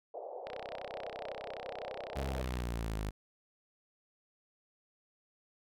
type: band-pass noise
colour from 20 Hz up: pink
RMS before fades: -44 dBFS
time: 0.14-2.42 s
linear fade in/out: 2 ms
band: 450 to 760 Hz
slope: 48 dB/octave
type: click train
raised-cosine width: 0.3 ms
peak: -27 dBFS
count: 69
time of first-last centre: 0.47-2.602 s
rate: 31.9 Hz
type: linear sweep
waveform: sawtooth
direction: down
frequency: 69.3 to 50.8 Hz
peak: -31 dBFS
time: 2.15-3.11 s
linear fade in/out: 20 ms
effects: none